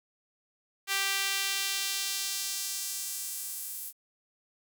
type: tone with high-pass filter sweep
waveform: sawtooth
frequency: 392 Hz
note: G4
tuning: in tune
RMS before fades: -33 dBFS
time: 0.87-3.93 s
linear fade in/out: 50 ms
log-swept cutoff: 1900 to 12000 Hz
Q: 0.94
effects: 9-bit